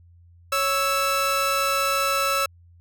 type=tone pair together; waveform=sawtooth; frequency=554.4 / 1318.5 Hz; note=C#5 / E6; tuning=0 / 0 cents; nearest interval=octave + minor third; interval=1500 cents; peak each=-22 / -18 dBFS; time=0.52-2.46 s; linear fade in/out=5 ms; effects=added 86 Hz sine -49 dBFS peak until 2.8 s